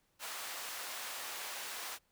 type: high-pass noise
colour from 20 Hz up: pink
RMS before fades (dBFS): -43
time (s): 0.19-1.99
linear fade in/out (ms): 50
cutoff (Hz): 860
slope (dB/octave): 12
effects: pink hiss -75 dBFS RMS until 2.11 s